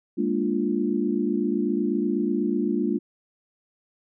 sine chord, Bb dominant seventh, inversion third, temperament equal with one note detuned, 205.1 / 233.1 / 293.7 / 349.2 Hz, Ab3 / Bb3 / D4 / F4, -21 / 0 / 0 / 0 cents, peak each -27 dBFS, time 0.17-2.99 s, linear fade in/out 20 ms, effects none

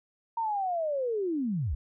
sine linear sweep, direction down, 932.3 to 53.5 Hz, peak -27 dBFS, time 0.37-1.75 s, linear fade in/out 5 ms, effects none

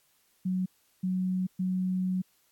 sine tone bursts at uneven times, 185 Hz, F#3, in tune, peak -26 dBFS, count 3, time 0.45-0.66 / 1.03-1.47 / 1.59-2.22 s, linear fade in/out 10 ms, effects white hiss -68 dBFS RMS until 2.51 s + AAC 64 kbps

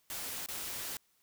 white noise with dropouts, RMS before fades -40 dBFS, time 0.1-0.97 s, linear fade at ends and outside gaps 1 ms, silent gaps 0.461-0.486 s, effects white hiss -72 dBFS RMS until 1.22 s

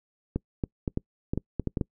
clicks, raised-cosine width 3 ms, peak -14 dBFS, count 10, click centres 0.36 / 0.638 / 0.878 / 0.974 / 1.335 / 1.376 / 1.597 / 1.673 / 1.772 / 1.812 s, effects noise-tail reverb RT60 0.1 s tail -26 dB re dry

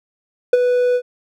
triangle tone with ADSR envelope, 493.9 Hz, B4, in tune, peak -3 dBFS, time 0.53-1.02 s, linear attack 4 ms, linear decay 25 ms, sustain -8 dB, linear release 66 ms, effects none

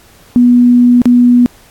sine tone with dropouts, 244 Hz, B3, 21 cents flat, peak -3 dBFS, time 0.36-1.46 s, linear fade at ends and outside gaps 0 ms, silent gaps 1.018-1.056 s, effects pink hiss -43 dBFS RMS until 1.7 s + AAC 64 kbps

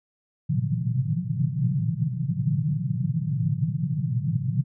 pink band-pass noise, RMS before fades -25 dBFS, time 0.49-4.64 s, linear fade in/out 20 ms, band 110 to 180 Hz, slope 96 dB/octave, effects none

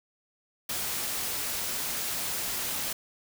white noise, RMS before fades -32 dBFS, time 0.69-2.93 s, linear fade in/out 5 ms, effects none

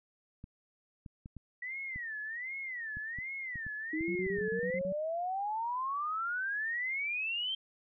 clicks, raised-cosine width 5 ms, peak -33 dBFS, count 12, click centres 0.441 / 1.062 / 1.259 / 1.367 / 1.96 / 2.97 / 3.187 / 3.557 / 3.666 / 4.009 / 4.267 / 4.387 s
sine tone with vibrato, 1926 Hz, B6, 44 cents flat, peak -37 dBFS, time 1.62-4.79 s, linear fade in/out 5 ms, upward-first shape sine, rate 1.3 Hz, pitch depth 210 cents each way
sine exponential sweep, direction up, 307.3 to 3174 Hz, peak -32 dBFS, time 3.93-7.55 s, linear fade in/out 5 ms
sine tone bursts, 185 Hz, F#3, in tune, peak -37 dBFS, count 8, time 4.08-4.923 s, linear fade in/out 0 ms, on 73 ms, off 37 ms
effects none

